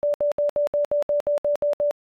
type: tone bursts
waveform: sine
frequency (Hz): 584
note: D5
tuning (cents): -10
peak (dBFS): -18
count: 11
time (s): 0.03-1.91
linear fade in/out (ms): 0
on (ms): 110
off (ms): 67
effects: AAC 48 kbps